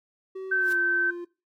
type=tone with pitch glide; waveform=triangle; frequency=380 to 348.5 Hz; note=F#4 to F4; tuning=+46 to -4 cents; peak=-31 dBFS; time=0.35-1.25 s; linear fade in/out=10 ms; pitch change=-150 cents; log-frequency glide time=0.5-0.77 s
type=tone; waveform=sine; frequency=1543 Hz; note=G6; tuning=28 cents flat; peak=-21 dBFS; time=0.51-1.11 s; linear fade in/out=10 ms
type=noise with exponential growth; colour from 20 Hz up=white; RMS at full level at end=-40 dBFS; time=0.57-0.73 s; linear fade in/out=5 ms; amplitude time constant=34 ms
effects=noise-tail reverb RT60 0.3 s tail -21 dB re dry + AAC 48 kbps